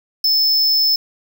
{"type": "tone", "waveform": "square", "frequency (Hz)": 5250, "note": "E8", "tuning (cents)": -8, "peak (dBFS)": -13, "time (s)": [0.24, 0.96], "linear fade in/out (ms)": 5, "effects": []}